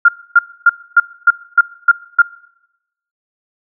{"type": "tone bursts", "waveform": "sine", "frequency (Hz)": 1401, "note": "F6", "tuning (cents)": 5, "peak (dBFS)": -3, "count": 8, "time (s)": [0.05, 2.22], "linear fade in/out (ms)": 5, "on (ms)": 35, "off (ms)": 270, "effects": ["noise-tail reverb RT60 0.9 s tail -22 dB re dry"]}